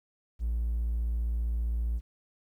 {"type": "tone", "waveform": "triangle", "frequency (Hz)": 57.6, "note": "A#1", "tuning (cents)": -20, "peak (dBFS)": -24, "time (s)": [0.39, 2.01], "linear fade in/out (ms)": 50, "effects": ["tanh soft clip ceiling -22 dBFS", "11-bit"]}